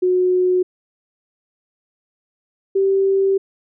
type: tone pair in turn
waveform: sine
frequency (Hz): 365.1 / 388.8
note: F#4 / G4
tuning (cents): -23 / -14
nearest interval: minor second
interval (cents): 109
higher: second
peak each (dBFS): -13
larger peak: neither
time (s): 0.02-0.63 / 2.75-3.38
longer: second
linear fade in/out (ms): 10
effects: none